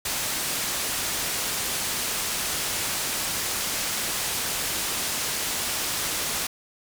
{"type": "low-pass noise", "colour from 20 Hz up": "white", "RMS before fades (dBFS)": -28, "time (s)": [0.05, 6.47], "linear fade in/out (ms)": 5, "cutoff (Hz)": 11000, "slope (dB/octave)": 12, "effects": []}